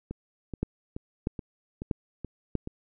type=two click trains; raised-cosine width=3 ms; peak=-14 / -22 dBFS; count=4 / 7; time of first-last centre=0.63-2.553 / 0.11-2.674 s; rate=1.56 / 2.34 Hz; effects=none